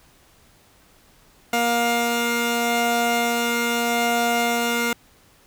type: tone pair together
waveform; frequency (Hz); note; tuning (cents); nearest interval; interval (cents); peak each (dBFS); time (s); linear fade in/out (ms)
15% pulse; 235.9 / 706.9; A#3 / F5; +21 / +21; octave + perfect fifth; 1900; -16; 1.53-4.93; 2
effects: pink hiss -55 dBFS RMS until 5.46 s